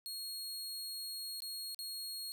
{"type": "tone with dropouts", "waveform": "sawtooth", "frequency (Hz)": 4296, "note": "C8", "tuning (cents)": 45, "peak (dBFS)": -38, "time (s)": [0.06, 2.32], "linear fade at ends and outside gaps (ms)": 0, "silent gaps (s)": [[1.404, 1.421], [1.746, 1.79]], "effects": []}